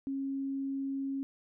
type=tone; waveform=sine; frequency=272.5 Hz; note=C#4; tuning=29 cents flat; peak=-32 dBFS; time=0.07-1.23 s; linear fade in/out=0 ms; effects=none